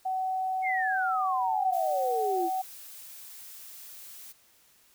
sine tone, 753 Hz, F#5, 30 cents sharp, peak -27 dBFS, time 0.05-2.62 s, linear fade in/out 10 ms
sine exponential sweep, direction down, 2214 to 326.4 Hz, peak -28 dBFS, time 0.62-2.5 s, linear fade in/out 50 ms
blue noise, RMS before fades -46 dBFS, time 1.72-4.33 s, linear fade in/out 20 ms
effects white hiss -62 dBFS RMS until 4.94 s

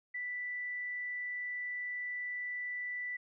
sine tone, 1975.5 Hz, B6, in tune, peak -36 dBFS, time 0.14-3.17 s, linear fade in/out 10 ms, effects none

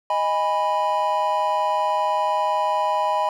triangle chord, G# minor, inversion second, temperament equal with one note detuned, 622.3 / 822.5 / 987.8 Hz, D#5 / G#5 / B5, 0 / -17 / 0 cents, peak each -23 / -22 / -20 dBFS, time 0.1-3.29 s, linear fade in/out 2 ms, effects none

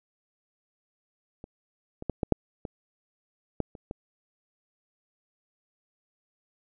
clicks, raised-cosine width 2 ms, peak -28 / -24 / -14 / -13 / -6 / -21 / -13 / -30 / -21 dBFS, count 9, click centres 1.441 / 2.024 / 2.097 / 2.232 / 2.323 / 2.652 / 3.603 / 3.752 / 3.911 s, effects none

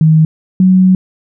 sine tone pair in turn, 157.8 / 186.12 Hz, D#3 / F#3, +25 / +10 cents, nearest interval minor third, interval 285 cents, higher second, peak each -4 dBFS, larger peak neither, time 0.01-0.25 / 0.6-0.95 s, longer second, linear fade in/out 2 ms, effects none

